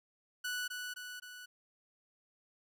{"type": "tone with echo", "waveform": "sawtooth", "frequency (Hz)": 1480, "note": "F#6", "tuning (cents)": 0, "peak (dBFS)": -32, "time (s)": [0.44, 0.68], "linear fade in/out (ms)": 10, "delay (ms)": 260, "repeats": 3, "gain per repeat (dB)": -4, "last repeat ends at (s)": 1.46, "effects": []}